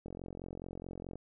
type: click train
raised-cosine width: 2 ms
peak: -30 dBFS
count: 50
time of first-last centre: 0.06-1.156 s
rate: 44.7 Hz
effects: none